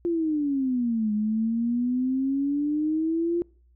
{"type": "exponential two-way sweep", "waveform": "sine", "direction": "down then up", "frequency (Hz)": [348.4, 209.1, 348.4], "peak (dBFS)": -22, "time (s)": [0.05, 3.42], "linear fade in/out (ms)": 0, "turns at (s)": 1.13, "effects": ["noise-tail reverb RT60 0.5 s tail -26 dB re dry", "added 60 Hz sine -56 dBFS peak until 3.75 s"]}